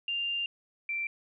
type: tone pair in turn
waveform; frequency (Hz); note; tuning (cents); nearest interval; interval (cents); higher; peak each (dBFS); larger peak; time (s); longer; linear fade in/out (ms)
sine; 2794 / 2349; F7 / D7; 0 / 0; minor third; 300; first; -29 / -30; first; 0.08-0.46 / 0.89-1.07; first; 2
effects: none